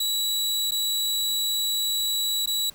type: tone with dropouts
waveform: sawtooth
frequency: 3913 Hz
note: B7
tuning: 17 cents flat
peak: -20 dBFS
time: 0-2.7 s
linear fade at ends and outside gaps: 5 ms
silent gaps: 0.71-0.718 / 2.46-2.473 s
effects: pink hiss -52 dBFS RMS until 2.74 s

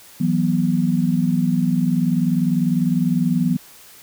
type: chord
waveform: sine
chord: E suspended second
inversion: none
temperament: equal with one note detuned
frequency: 164.81 / 185 / 244.5 Hz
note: E3 / F#3 / B3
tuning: 0 / 0 / -17 cents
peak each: -20 dBFS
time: 0.2-3.57 s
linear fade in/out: 10 ms
effects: white hiss -45 dBFS RMS until 4.02 s

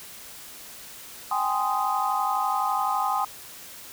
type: chord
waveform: sine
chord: Ab major seventh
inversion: third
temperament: just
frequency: 778.7 / 830.6 / 1038.3 / 1245.9 Hz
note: G5 / Ab5 / C6 / Eb6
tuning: -12 / 0 / -14 / +2 cents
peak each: -28 dBFS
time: 1.31-3.25 s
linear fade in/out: 5 ms
effects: white hiss -43 dBFS RMS until 3.92 s

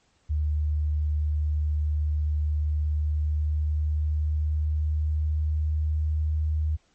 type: tone with pitch glide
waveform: sine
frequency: 75.4 to 77.12 Hz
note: D2 to D#2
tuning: +46 to -15 cents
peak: -22 dBFS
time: 0.29-6.77 s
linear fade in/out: 20 ms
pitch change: +39 cents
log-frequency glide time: 2.64-6.45 s
effects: pink hiss -66 dBFS RMS until 6.94 s + MP3 32 kbps

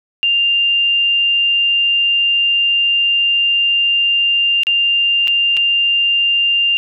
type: tone with dropouts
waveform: sine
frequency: 2794 Hz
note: F7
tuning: in tune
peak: -11 dBFS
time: 0.23-6.77 s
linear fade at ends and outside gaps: 0 ms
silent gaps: 4.634-4.669 / 5.274-5.28 / 5.568-5.572 s
effects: none

